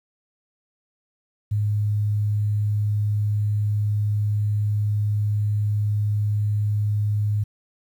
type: tone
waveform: sine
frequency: 104.5 Hz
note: G#2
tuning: 11 cents sharp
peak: -19 dBFS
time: 1.51-7.44 s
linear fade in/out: 10 ms
effects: 9-bit